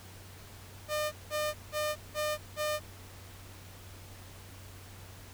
sawtooth tone bursts, 605 Hz, D#5, 49 cents flat, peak -26 dBFS, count 5, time 0.88-2.8 s, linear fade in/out 50 ms, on 240 ms, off 180 ms, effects added 94 Hz sine -50 dBFS peak until 5.33 s + pink hiss -52 dBFS RMS until 5.33 s

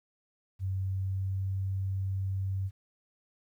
sine tone with pitch glide, 95.2 to 96.14 Hz, F#2 to G2, +50 to -33 cents, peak -29 dBFS, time 0.59-2.71 s, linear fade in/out 50 ms, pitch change +17 cents, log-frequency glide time 0.71-1.56 s, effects 11-bit

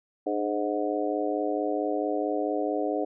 harmonic tone with a mistuned harmonic, 104.5 Hz, G#2, 11 cents sharp, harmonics 3 / 4 / 5 / 6 / 7, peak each -30 / -31 / -32 / -33 / -33 dBFS, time 0.26-3.05 s, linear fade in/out 10 ms, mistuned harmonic 3, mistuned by -61 cents, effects none

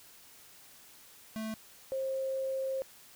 square / sine tone pair in turn, 219.5 / 532.1 Hz, A3 / C5, -4 / +29 cents, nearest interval octave + minor third, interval 1533 cents, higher second, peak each -36 / -31 dBFS, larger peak second, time 1.36-1.54 / 1.92-2.82 s, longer second, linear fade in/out 0 ms, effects white hiss -56 dBFS RMS until 3.15 s

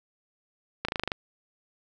slowing click train, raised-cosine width 0.3 ms, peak -12 dBFS, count 8, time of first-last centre 0.85-1.118 s, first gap 35 ms, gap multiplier 1.03, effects none

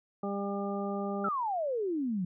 harmonic tone, 200 Hz, G3, 35 cents sharp, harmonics 1 / 2 / 3 / 4 / 6, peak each -34 / -37 / -39 / -40 / -42 dBFS, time 0.23-1.29 s, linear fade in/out 5 ms
sine exponential sweep, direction down, 1396.9 to 171.9 Hz, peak -29 dBFS, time 1.24-2.25 s, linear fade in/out 5 ms
effects none

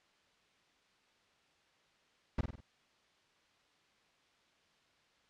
brown noise with echo, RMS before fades -31 dBFS, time 2.38-2.41 s, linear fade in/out 5 ms, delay 49 ms, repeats 4, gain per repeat -6 dB, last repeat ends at 2.606 s, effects white hiss -70 dBFS RMS until 5.29 s + low-pass 4000 Hz 12 dB/octave

